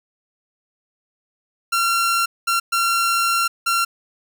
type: tone bursts at uneven times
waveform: sawtooth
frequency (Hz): 1369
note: F6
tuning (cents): -35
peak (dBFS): -13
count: 4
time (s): 1.72-2.26 / 2.47-2.6 / 2.72-3.48 / 3.66-3.85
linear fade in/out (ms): 10
effects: none